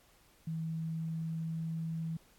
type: tone with pitch glide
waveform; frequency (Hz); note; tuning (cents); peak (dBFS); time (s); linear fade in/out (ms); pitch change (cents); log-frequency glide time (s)
sine; 161.6 to 162.63; E3 to E3; -34 to -23; -34; 0.47-2.17; 5; +11; 0.67-1.79
effects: pink hiss -65 dBFS RMS until 2.38 s + AAC 64 kbps